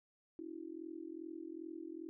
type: tone with amplitude modulation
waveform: sine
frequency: 327 Hz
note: E4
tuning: 14 cents flat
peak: -40 dBFS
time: 0.39-2.09 s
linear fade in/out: 0 ms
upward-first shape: sine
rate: 42.5 Hz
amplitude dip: 95%
effects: none